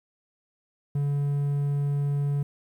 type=tone; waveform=triangle; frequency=142.8 Hz; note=D3; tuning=48 cents flat; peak=-21 dBFS; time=0.95-2.43 s; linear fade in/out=5 ms; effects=10-bit